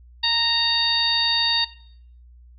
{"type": "harmonic tone with a mistuned harmonic", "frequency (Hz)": 928, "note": "A#5", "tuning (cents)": -8, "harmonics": [1, 2, 3, 4, 5], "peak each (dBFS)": [-30, -28, -27, -20, -23], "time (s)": [0.23, 1.65], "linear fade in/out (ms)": 10, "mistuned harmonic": 5, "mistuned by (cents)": -24, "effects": ["noise-tail reverb RT60 0.6 s tail -17 dB re dry", "added 60 Hz sine -45 dBFS peak until 2.58 s"]}